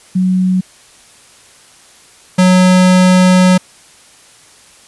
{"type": "tone pair in turn", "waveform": ["sine", "square"], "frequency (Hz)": [185, 183.72], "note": ["F#3", "F#3"], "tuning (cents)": [0, -12], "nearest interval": "unison", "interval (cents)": 12, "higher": "first", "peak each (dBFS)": [-9, -6], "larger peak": "second", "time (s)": [[0.15, 0.61], [2.38, 3.58]], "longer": "second", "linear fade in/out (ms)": 10, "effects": ["white hiss -43 dBFS RMS until 4.87 s", "resampled to 24000 Hz"]}